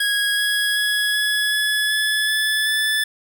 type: tone with pitch steps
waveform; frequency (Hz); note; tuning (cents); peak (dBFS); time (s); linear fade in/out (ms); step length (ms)
25% pulse; 1653 / 1665.5 / 1678 / 1690.7 / 1703.4 / 1716.2 / 1729.2 / 1742.2; G#6 / G#6 / G#6 / G#6 / G#6 / A6 / A6 / A6; -9 / +4 / +17 / +30 / +43 / -44 / -31 / -18; -14; 0-3.04; 5; 380
effects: none